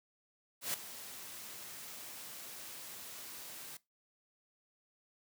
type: noise with ADSR envelope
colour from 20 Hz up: white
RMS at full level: -34 dBFS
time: 0.61-3.77 s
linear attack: 130 ms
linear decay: 3 ms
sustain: -14 dB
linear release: 4 ms
effects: noise-tail reverb RT60 0.2 s tail -20 dB re dry + high-pass 100 Hz 12 dB/octave